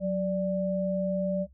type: tone pair together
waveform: sine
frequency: 185 / 587.3 Hz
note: F#3 / D5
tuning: 0 / 0 cents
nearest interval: octave + minor sixth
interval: 2000 cents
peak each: -28 dBFS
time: 0-1.47 s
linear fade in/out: 50 ms
effects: noise-tail reverb RT60 0.1 s tail -20 dB re dry + added 67 Hz sine -53 dBFS peak until 1.53 s